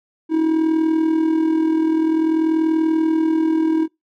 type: tone with amplitude modulation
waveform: triangle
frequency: 319.8 Hz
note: D#4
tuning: 48 cents sharp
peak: -10 dBFS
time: 0.29-3.88 s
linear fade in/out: 50 ms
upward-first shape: sine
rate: 40.5 Hz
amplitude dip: 55%
effects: noise-tail reverb RT60 0.2 s tail -25 dB re dry